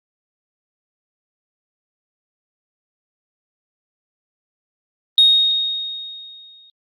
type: tone with exponential decay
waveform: sine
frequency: 3729 Hz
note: A#7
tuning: in tune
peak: -6 dBFS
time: 5.18-6.7 s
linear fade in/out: 1 ms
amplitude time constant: 330 ms
effects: tanh soft clip ceiling -3 dBFS + Opus 32 kbps